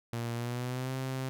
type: tone with pitch glide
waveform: sawtooth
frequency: 117.6 to 131.24 Hz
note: A#2 to C3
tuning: +16 to +6 cents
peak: -29 dBFS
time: 0.13-1.29 s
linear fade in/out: 0 ms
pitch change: +190 cents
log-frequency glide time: 0.34-0.93 s
effects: none